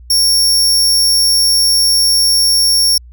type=tone; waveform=sawtooth; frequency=5500 Hz; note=F8; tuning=27 cents flat; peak=-6 dBFS; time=0.1-2.98 s; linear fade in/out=5 ms; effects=added 60 Hz sine -34 dBFS peak until 3.12 s